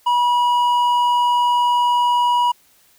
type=tone with hard clipping; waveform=triangle; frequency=970 Hz; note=B5; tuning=31 cents flat; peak=-15 dBFS; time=0.06-2.52 s; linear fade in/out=10 ms; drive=9 dB; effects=white hiss -55 dBFS RMS until 2.98 s